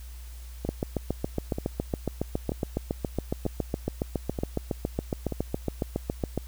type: two click trains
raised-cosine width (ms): 2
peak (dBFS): -13 / -17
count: 42 / 6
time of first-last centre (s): 0.69-6.377 / 0.65-5.323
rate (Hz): 7.21 / 1.07
effects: added 60 Hz sine -39 dBFS peak until 6.47 s + white hiss -53 dBFS RMS until 6.47 s